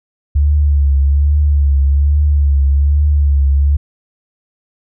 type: tone with vibrato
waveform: sine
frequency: 71.4 Hz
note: D2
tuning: 48 cents flat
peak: -8 dBFS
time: 0.35-3.77 s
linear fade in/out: 10 ms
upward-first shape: triangle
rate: 1.2 Hz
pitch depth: 67 cents each way
effects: none